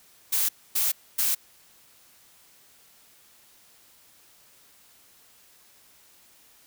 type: noise bursts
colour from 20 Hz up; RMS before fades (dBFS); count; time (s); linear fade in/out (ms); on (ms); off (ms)
blue; -24; 3; 0.32-1.35; 10; 170; 260
effects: white hiss -57 dBFS RMS until 6.66 s

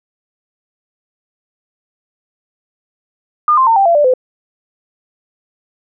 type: tone with pitch steps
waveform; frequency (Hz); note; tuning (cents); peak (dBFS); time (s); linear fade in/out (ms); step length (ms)
sine; 1212 / 1049 / 908 / 785.9 / 680.2 / 588.7 / 509.6; D#6 / C6 / A#5 / G5 / F5 / D5 / C5; -46 / +4 / -46 / +4 / -46 / +4 / -46; -7; 3.48-4.138; 2; 94
effects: none

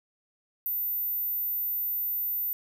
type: tone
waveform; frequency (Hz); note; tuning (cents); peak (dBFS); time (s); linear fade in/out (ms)
sine; 14160; A9; +10; -27; 0.66-2.53; 0
effects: none

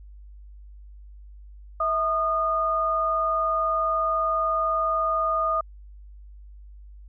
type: tone pair together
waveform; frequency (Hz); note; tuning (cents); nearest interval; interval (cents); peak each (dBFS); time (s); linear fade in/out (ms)
sine; 649 / 1225.1; E5 / D#6; -27 / -27; major seventh; 1100; -27 / -22; 1.8-5.61; 5
effects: added 50 Hz sine -42 dBFS peak until 7.08 s

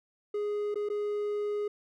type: tone with dropouts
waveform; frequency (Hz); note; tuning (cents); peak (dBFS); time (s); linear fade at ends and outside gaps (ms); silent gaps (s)
triangle; 415; G#4; -1; -27; 0.34-1.68; 5; 0.744-0.756 / 0.889-0.899
effects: none

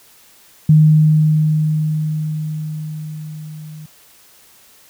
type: tone with level ramp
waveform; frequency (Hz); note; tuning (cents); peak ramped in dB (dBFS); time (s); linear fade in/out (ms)
sine; 154.5; D#3; -12; -5 to -31; 0.69-3.86; 5
effects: white hiss -48 dBFS RMS until 4.89 s

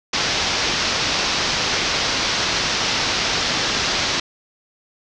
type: low-pass noise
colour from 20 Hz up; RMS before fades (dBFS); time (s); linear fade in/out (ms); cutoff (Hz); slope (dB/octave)
white; -21; 0.13-4.2; 5; 5900; 48
effects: none

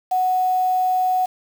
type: tone with quantisation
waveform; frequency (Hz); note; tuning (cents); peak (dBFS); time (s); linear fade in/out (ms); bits
sine; 740; F#5; 0; -16; 0.11-1.26; 10; 6
effects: none

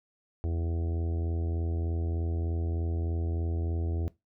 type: harmonic tone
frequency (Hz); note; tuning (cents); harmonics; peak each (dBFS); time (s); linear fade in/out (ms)
83.3; E2; +19; 1 / 2 / 3 / 4 / 5 / 6 / 7 / 8 / 9; -28 / -45 / -44 / -40 / -44 / -51 / -55 / -51 / -54; 0.44-4.08; 0
effects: noise-tail reverb RT60 0.2 s tail -19 dB re dry

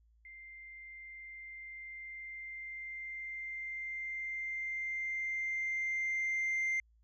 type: tone with level ramp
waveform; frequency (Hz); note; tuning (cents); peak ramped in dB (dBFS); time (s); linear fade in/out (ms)
sine; 2093; C7; 0; -49 to -28; 0.25-6.8; 2
effects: tanh soft clip ceiling -29 dBFS + added 56 Hz sine -64 dBFS peak until 7.03 s

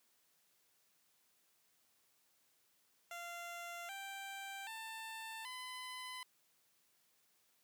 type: tone with pitch steps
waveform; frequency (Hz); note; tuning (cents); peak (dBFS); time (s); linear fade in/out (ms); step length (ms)
15% pulse; 691 / 784.6 / 891 / 1011.7; F5 / G5 / A5 / B5; -19 / +1 / +22 / +41; -39; 3.11-6.23; 2; 780
effects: white hiss -75 dBFS RMS until 7.63 s + high-pass 100 Hz 12 dB/octave

